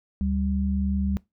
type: tone pair together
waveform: sine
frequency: 73.32 / 196 Hz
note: D2 / G3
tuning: -2 / 0 cents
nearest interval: octave + perfect fourth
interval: 1702 cents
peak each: -25 dBFS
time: 0.21-1.17 s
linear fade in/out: 0 ms
effects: noise-tail reverb RT60 0.2 s tail -22 dB re dry